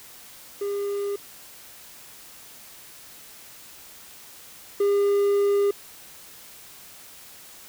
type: tone pair in turn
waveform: triangle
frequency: 403.5 / 403.5 Hz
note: G#4 / G#4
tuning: -50 / -50 cents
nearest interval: unison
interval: 0 cents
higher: neither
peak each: -23 / -16 dBFS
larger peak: second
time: 0.61-1.16 / 4.8-5.71 s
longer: second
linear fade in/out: 5 ms
effects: white hiss -46 dBFS RMS until 7.68 s